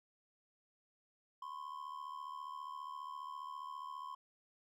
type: ring-modulated tone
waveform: triangle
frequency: 1046.5 Hz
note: C6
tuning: in tune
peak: -39 dBFS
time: 1.42-4.15 s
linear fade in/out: 2 ms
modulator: 37.4 Hz
effects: none